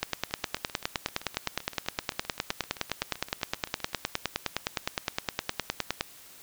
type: two click trains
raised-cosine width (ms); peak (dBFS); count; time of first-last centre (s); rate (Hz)
0.2; -9 / -23; 59 / 29; 0.03-6.009 / 0.31-3.932; 9.7 / 7.73
effects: white hiss -51 dBFS RMS until 6.42 s